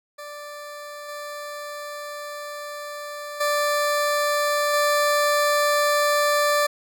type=tone with level steps; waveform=20% pulse; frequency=587.3 Hz; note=D5; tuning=in tune; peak=-30 / -27 / -15 / -13 dBFS; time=0.18-6.67 s; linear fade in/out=10 ms; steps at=1.08 / 3.4 / 4.73 s; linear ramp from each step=10 ms; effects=none